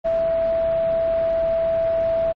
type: tone in noise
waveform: sine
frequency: 659.3 Hz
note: E5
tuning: in tune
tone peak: -17 dBFS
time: 0.04-2.33 s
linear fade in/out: 20 ms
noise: pink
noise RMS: -34 dBFS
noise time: 0.04-2.33 s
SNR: +14 dB
effects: low-pass 2000 Hz 12 dB/octave + MP3 32 kbps